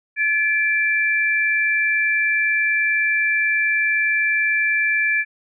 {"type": "tone pair together", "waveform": "sine", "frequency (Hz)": [1719.6, 2349], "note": ["A6", "D7"], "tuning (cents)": [-40, 0], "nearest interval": "perfect fourth", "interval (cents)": 540, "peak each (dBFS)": -19, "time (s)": [0.16, 5.25], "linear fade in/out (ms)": 50, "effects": []}